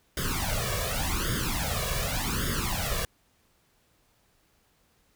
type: noise with flanger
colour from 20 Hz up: pink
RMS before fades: -29 dBFS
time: 0.17-3.05 s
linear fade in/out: 2 ms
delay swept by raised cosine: 0.59 to 1.79 ms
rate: 0.87 Hz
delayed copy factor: +1
effects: pink hiss -67 dBFS RMS until 5.15 s